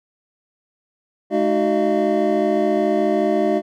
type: tone cluster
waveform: triangle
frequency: 212.6 / 310 / 375.1 / 609 / 683 Hz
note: G#3 / D#4 / F#4 / D#5 / F5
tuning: +41 / -6 / +24 / -37 / -39 cents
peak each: -22 / -20 / -19 / -20 / -21 dBFS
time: 1.3-3.62 s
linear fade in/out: 50 ms
effects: none